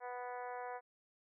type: harmonic tone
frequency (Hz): 246.9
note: B3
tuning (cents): 0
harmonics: 2 / 3 / 4 / 5 / 6 / 7 / 8 / 9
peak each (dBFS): -47 / -45 / -48 / -57 / -54 / -56 / -59 / -63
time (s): 0-0.81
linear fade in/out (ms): 50
effects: none